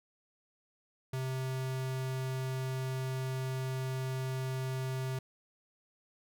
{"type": "tone", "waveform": "square", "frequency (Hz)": 130.81, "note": "C3", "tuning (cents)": 0, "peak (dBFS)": -34, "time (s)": [1.13, 5.19], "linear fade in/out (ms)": 5, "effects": []}